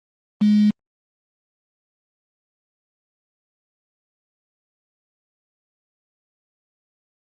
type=tone with quantisation; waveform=sine; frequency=209.6 Hz; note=G#3; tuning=16 cents sharp; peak=-12 dBFS; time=0.41-0.71 s; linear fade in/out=10 ms; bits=5; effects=low-pass 4000 Hz 12 dB/octave + Opus 24 kbps